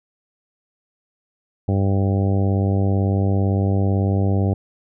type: harmonic tone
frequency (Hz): 97.9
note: G2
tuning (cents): -2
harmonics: 1 / 2 / 3 / 4 / 5 / 6 / 7 / 8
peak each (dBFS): -17 / -23 / -27 / -29 / -31 / -33 / -34 / -35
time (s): 1.68-4.54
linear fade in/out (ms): 5
effects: none